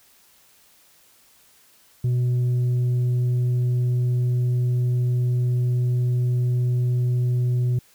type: tone with tanh clipping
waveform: sine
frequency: 123.47 Hz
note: B2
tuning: in tune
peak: -19 dBFS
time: 2.04-7.79 s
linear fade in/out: 5 ms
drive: 3 dB
effects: white hiss -56 dBFS RMS until 7.94 s